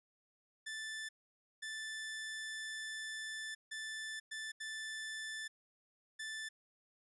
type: tone bursts at uneven times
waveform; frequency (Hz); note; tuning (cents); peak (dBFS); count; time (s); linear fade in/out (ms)
sawtooth; 1759; A6; -1; -38; 6; 0.66-1.09 / 1.62-3.55 / 3.71-4.2 / 4.31-4.52 / 4.6-5.48 / 6.19-6.49; 10
effects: resampled to 24000 Hz